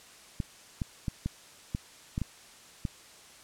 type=clicks; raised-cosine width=5 ms; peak=-18 dBFS; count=8; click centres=0.402 / 0.818 / 1.082 / 1.26 / 1.749 / 2.179 / 2.217 / 2.852 s; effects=white hiss -53 dBFS RMS until 3.43 s + low-pass 9000 Hz 12 dB/octave